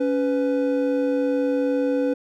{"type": "tone pair together", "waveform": "triangle", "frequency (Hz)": [280, 499.2], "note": ["C#4", "B4"], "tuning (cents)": [18, 19], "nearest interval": "minor seventh", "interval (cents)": 1001, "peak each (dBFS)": -20, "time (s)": [0, 2.14], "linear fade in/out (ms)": 10, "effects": []}